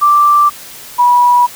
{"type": "tone pair in turn", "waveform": "sine", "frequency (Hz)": [1174.7, 973.9], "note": ["D6", "B5"], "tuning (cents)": [0, -24], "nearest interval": "minor third", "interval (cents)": 324, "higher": "first", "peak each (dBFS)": -5, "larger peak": "neither", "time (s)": [[0.01, 0.5], [0.98, 1.47]], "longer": "neither", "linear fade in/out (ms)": 20, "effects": ["white hiss -32 dBFS RMS until 1.55 s"]}